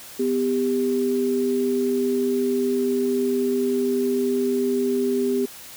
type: tone pair together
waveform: sine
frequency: 250 / 396.9 Hz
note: B3 / G4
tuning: +21 / +22 cents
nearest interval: minor sixth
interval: 801 cents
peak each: -23 / -21 dBFS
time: 0.19-5.46 s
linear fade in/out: 10 ms
effects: white hiss -41 dBFS RMS until 5.76 s